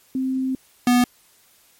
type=tone pair in turn; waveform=sine / square; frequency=261.6 / 245.6 Hz; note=C4 / B3; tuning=0 / -9 cents; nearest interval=minor second; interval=109 cents; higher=first; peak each=-20 / -14 dBFS; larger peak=second; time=0.15-0.55 / 0.87-1.04 s; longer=first; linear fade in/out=2 ms; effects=white hiss -56 dBFS RMS until 1.79 s + MP3 64 kbps

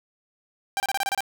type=tone bursts; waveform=sawtooth; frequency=788 Hz; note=G5; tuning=9 cents sharp; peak=-19 dBFS; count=8; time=0.77-1.206 s; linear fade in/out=0 ms; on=30 ms; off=28 ms; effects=none

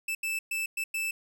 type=tone bursts at uneven times; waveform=45% pulse; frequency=2637 Hz; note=E7; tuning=in tune; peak=-29 dBFS; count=5; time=0.08-0.15 / 0.23-0.39 / 0.51-0.66 / 0.77-0.84 / 0.94-1.11 s; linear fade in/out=5 ms; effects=none

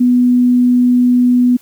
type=tone; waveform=sine; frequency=246.9 Hz; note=B3; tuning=in tune; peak=-7 dBFS; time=0-1.57 s; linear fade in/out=10 ms; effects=white hiss -47 dBFS RMS until 1.61 s

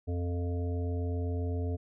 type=harmonic tone; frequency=87.6 Hz; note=F2; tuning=6 cents sharp; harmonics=1 / 3 / 5 / 7 / 8; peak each=-30 / -39 / -40 / -47 / -49 dBFS; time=0.07-1.77 s; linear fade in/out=20 ms; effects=none

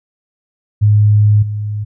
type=tone with level steps; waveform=sine; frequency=104.9 Hz; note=G#2; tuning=18 cents sharp; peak=-6 / -17 dBFS; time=0.81-1.85 s; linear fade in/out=20 ms; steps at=1.42 s; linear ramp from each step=10 ms; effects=none

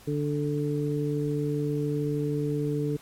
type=harmonic tone; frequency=146.83 Hz; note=D3; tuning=in tune; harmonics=1 / 2 / 3; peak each=-28 / -30 / -30 dBFS; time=0.07-2.97 s; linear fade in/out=10 ms; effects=pink hiss -52 dBFS RMS until 3.01 s + MP3 64 kbps

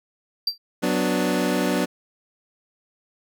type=tone with exponential decay; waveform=triangle; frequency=4699 Hz; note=D8; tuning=in tune; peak=-15 dBFS; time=0.47-0.58 s; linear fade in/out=5 ms; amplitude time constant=22 ms
type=chord; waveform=25% pulse; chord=B minor; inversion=second; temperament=equal; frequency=185 / 246.9 / 293.7 Hz; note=F#3 / B3 / D4; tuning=0 / 0 / 0 cents; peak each=-21 dBFS; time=0.82-1.86 s; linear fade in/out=20 ms
effects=none

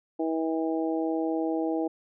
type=harmonic tone; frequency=161.4 Hz; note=E3; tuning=36 cents flat; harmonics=2 / 3 / 4 / 5; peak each=-27 / -32 / -34 / -36 dBFS; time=0.19-1.88 s; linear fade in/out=10 ms; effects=none

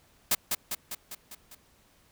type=noise with echo; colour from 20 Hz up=white; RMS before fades=-24 dBFS; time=0.31-0.35 s; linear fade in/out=5 ms; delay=200 ms; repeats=6; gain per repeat=-4 dB; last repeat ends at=1.55 s; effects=pink hiss -63 dBFS RMS until 2.11 s

